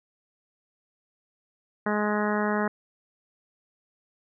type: harmonic tone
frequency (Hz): 209.6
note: G#3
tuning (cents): +16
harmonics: 1 / 2 / 3 / 4 / 5 / 6 / 7 / 8 / 9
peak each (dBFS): -27 / -30 / -32 / -33 / -34 / -35 / -35 / -36 / -37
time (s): 1.86-2.68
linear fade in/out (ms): 5
effects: none